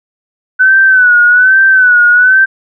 sine tone with vibrato, 1500 Hz, F#6, 23 cents sharp, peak -3 dBFS, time 0.59-2.46 s, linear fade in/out 20 ms, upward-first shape sine, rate 1.2 Hz, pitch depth 73 cents each way, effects none

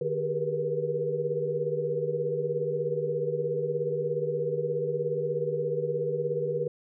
sine tone cluster, 152.3 / 390.3 / 409.5 / 467.5 / 484.3 Hz, D#3 / G4 / G#4 / A#4 / B4, -37 / -8 / -24 / +5 / -34 cents, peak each -35 / -36 / -35 / -34 / -29 dBFS, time 0.01-6.68 s, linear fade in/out 5 ms, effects none

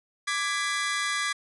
sawtooth chord, G# diminished, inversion second, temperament equal with one note detuned, 1174.7 / 1661.2 / 1999.6 Hz, D6 / G#6 / B6, 0 / 0 / +21 cents, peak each -27 dBFS, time 0.27-1.33 s, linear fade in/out 10 ms, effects resampled to 24000 Hz

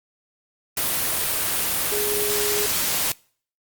sine tone in noise, 415.3 Hz, G#4, in tune, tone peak -25 dBFS, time 1.92-2.66 s, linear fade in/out 2 ms, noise white, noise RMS -23 dBFS, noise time 0.77-3.12 s, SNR -5 dB, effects noise-tail reverb RT60 0.5 s tail -25 dB re dry + Opus 32 kbps

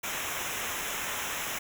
pink noise with comb filter, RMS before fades -34 dBFS, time 0.03-1.59 s, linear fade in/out 10 ms, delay 0.22 ms, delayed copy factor -0.85, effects none

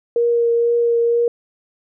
sine tone with vibrato, 470 Hz, A#4, 14 cents sharp, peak -13 dBFS, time 0.16-1.28 s, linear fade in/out 2 ms, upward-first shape triangle, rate 2.1 Hz, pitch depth 13 cents each way, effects none

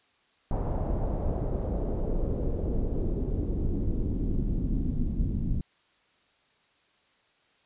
brown noise with low-pass filter sweep, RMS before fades -28 dBFS, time 0.51-5.61 s, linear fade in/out 2 ms, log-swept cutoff 790 to 210 Hz, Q 2, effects white hiss -66 dBFS RMS until 7.65 s + resampled to 8000 Hz

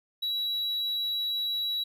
triangle tone, 3902 Hz, B7, 22 cents flat, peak -26 dBFS, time 0.22-1.84 s, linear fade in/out 10 ms, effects none

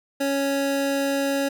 square tone pair together, 277.2 / 554.4 Hz, C#4 / C#5, 0 / 0 cents, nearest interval octave, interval 1200 cents, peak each -25 dBFS, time 0.2-1.49 s, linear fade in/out 10 ms, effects none

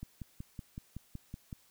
click train, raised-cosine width 5 ms, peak -29 dBFS, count 9, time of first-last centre 0.03-1.528 s, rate 5.34 Hz, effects white hiss -66 dBFS RMS until 1.7 s

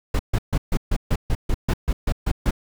brown noise bursts, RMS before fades -19 dBFS, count 13, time 0.14-2.509 s, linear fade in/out 5 ms, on 53 ms, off 140 ms, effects none

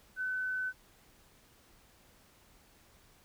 sine tone, 1512 Hz, F#6, 37 cents sharp, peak -32 dBFS, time 0.16-0.73 s, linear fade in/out 50 ms, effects pink hiss -63 dBFS RMS until 3.24 s

